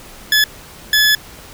20% pulse tone bursts at uneven times, 1715 Hz, A6, 45 cents flat, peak -5 dBFS, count 2, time 0.32-0.44 / 0.93-1.15 s, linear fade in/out 2 ms, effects pink hiss -38 dBFS RMS until 1.53 s

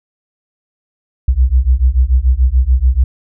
sine beating tone pair, 60.1 / 67 Hz, B1 / C2, -46 / +42 cents, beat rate 6.9 Hz, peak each -11 dBFS, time 1.28-3.04 s, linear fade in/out 5 ms, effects none

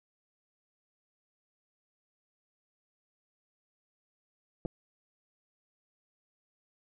clicks, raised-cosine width 2 ms, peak -23 dBFS, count 2, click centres 4.652 / 4.658 s, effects none

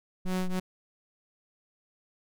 square ring-modulated tone, 92.5 Hz, F#2, in tune, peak -25 dBFS, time 0.25-0.6 s, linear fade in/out 10 ms, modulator 90.4 Hz, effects none

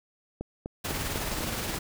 click train, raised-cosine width 2 ms, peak -20 dBFS, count 5, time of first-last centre 0.41-1.408 s, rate 4.01 Hz
pink noise with tremolo, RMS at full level -31 dBFS, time 0.84-1.79 s, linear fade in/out 10 ms, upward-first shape sine, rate 19 Hz, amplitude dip 30%
effects none

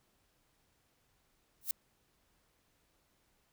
violet noise with exponential growth, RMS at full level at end -29 dBFS, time 1.61-1.71 s, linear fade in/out 1 ms, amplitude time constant 20 ms, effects pink hiss -74 dBFS RMS until 3.52 s

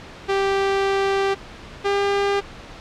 sawtooth tone pair in turn, 392 / 400.5 Hz, G4 / G4, 0 / +37 cents, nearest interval unison, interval 37 cents, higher second, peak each -14 dBFS, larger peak neither, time 0.28-1.35 / 1.84-2.41 s, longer first, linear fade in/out 20 ms, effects pink hiss -39 dBFS RMS until 2.8 s + low-pass 4000 Hz 12 dB/octave

